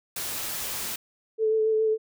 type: noise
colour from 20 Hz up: white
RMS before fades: -32 dBFS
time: 0.16-0.96 s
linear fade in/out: 5 ms
type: tone with vibrato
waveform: sine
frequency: 438.1 Hz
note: A4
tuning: 7 cents flat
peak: -20 dBFS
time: 1.38-1.98 s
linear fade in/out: 50 ms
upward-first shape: sine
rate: 7.2 Hz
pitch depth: 18 cents each way
effects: none